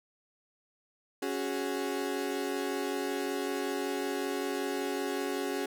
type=chord; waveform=35% pulse; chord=C# suspended fourth; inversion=none; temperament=equal; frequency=277.2 / 370 / 415.3 Hz; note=C#4 / F#4 / G#4; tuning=0 / 0 / 0 cents; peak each=-34 dBFS; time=1.22-5.66 s; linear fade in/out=5 ms; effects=none